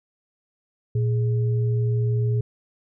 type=tone pair together; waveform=sine; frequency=116.61 / 415.3 Hz; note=A#2 / G#4; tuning=+1 / 0 cents; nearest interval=octave + minor seventh; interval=2199 cents; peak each=-19 / -31 dBFS; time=0.95-2.41 s; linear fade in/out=5 ms; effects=none